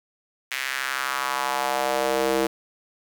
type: tone with high-pass filter sweep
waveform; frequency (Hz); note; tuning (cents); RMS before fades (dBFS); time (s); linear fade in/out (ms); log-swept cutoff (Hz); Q
square; 66.2; C2; +21; -25; 0.51-2.47; 5; 2100 to 380; 2.3
effects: 8-bit